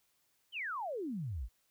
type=exponential sweep; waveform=sine; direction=down; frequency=3201 to 48 Hz; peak=-36 dBFS; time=0.52-1.49 s; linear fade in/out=50 ms; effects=white hiss -75 dBFS RMS until 1.7 s